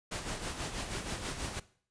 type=noise with tremolo; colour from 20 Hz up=pink; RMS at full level=-36 dBFS; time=0.11-1.6 s; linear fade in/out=10 ms; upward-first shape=sine; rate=6.2 Hz; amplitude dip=55%; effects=noise-tail reverb RT60 0.5 s tail -18 dB re dry + resampled to 22050 Hz

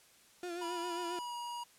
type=tone with vibrato; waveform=35% pulse; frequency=349.2 Hz; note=F4; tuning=in tune; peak=-37 dBFS; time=0.43-1.19 s; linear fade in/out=2 ms; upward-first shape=sine; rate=7.4 Hz; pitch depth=47 cents each way
type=tone with pitch glide; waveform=square; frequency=979 to 956.6 Hz; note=B5 to A#5; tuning=-15 to +44 cents; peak=-40 dBFS; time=0.61-1.64 s; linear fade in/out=10 ms; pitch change=-41 cents; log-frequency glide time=1.15-1.35 s
effects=white hiss -63 dBFS RMS until 1.78 s + low-pass 11000 Hz 12 dB/octave

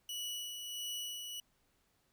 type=tone with tremolo; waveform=sawtooth; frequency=2941 Hz; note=F#7; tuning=11 cents flat; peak=-35 dBFS; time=0.09-1.4 s; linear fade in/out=2 ms; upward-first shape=sine; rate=1.5 Hz; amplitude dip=40%; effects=pink hiss -75 dBFS RMS until 2.12 s

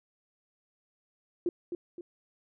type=tone with echo; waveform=sine; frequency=349.2 Hz; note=F4; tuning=in tune; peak=-25 dBFS; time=1.46-1.49 s; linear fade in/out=2 ms; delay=260 ms; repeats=2; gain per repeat=-7 dB; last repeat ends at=2.01 s; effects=none

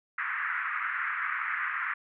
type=band-pass noise; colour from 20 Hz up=pink; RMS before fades=-32 dBFS; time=0.18-1.94 s; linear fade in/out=5 ms; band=1200 to 2100 Hz; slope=48 dB/octave; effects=none

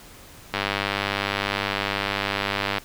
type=click train; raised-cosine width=0.3 ms; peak=-7 dBFS; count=225; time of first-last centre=0.54-2.782 s; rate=99.9 Hz; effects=pink hiss -46 dBFS RMS until 2.84 s

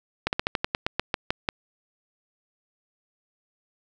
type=slowing click train; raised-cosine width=0.3 ms; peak=-7 dBFS; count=12; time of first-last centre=0.27-1.489 s; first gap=59 ms; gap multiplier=1.12; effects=none

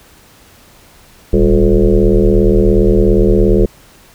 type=tone with frequency modulation; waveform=sine; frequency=197.8 Hz; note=G3; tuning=16 cents sharp; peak=-6 dBFS; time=1.33-3.66 s; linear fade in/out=5 ms; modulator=77.2 Hz; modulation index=3.7; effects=pink hiss -44 dBFS RMS until 4.14 s

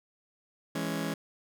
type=chord; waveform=sawtooth; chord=C# minor; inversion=first; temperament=just; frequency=166.31 / 207.9 / 277.2 Hz; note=E3 / G#3 / C#4; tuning=+16 / +2 / 0 cents; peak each=-31 / -32 / -31 dBFS; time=0.75-1.14 s; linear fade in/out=5 ms; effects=none

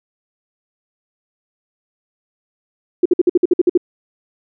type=tone bursts; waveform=sine; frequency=355.1 Hz; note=F4; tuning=29 cents sharp; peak=-7 dBFS; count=10; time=3.03-3.776 s; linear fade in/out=5 ms; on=26 ms; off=54 ms; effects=none

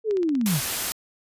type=linear sweep; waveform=sine; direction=down; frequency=452.9 to 123.47 Hz; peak=-20 dBFS; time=0.04-0.61 s; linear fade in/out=50 ms
type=click train; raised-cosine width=0.2 ms; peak=-23 dBFS; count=11; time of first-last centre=0.11-0.716 s; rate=16.5 Hz
type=noise; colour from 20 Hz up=white; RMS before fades=-27 dBFS; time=0.46-0.92 s; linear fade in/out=0 ms
effects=resampled to 32000 Hz

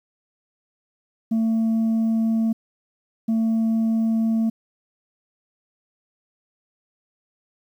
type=tone pair in turn; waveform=sine; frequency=224.5 / 224.5 Hz; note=A3 / A3; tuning=+35 / +35 cents; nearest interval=unison; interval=0 cents; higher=neither; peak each=-15 dBFS; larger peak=neither; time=1.31-2.53 / 3.28-4.5 s; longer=neither; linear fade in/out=10 ms; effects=tanh soft clip ceiling -17 dBFS + 9-bit

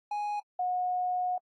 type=tone pair in turn; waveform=triangle / sine; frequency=830 / 726.5 Hz; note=G#5 / F#5; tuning=-1 / -32 cents; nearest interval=major second; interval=231 cents; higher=first; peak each=-28 / -27 dBFS; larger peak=second; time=0.11-0.4 / 0.59-1.38 s; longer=second; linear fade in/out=5 ms; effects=AAC 32 kbps

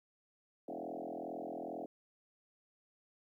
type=tone with frequency modulation; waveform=sine; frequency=493.9 Hz; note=B4; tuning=in tune; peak=-40 dBFS; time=0.68-1.86 s; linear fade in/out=5 ms; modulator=42.3 Hz; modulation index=5.9; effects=13-bit

